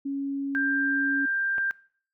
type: tone with pitch glide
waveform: sine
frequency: 277.2 to 279.3 Hz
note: C#4 to C#4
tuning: 0 to +13 cents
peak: -27 dBFS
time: 0.05-1.26 s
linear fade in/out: 10 ms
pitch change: +13 cents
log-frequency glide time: 0.54-0.62 s
type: tone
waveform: sine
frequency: 1585 Hz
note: G6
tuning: 19 cents sharp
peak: -24 dBFS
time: 0.55-1.71 s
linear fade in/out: 0 ms
type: click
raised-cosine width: 0.5 ms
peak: -24 dBFS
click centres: 1.582 s
effects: noise-tail reverb RT60 0.5 s tail -21 dB re dry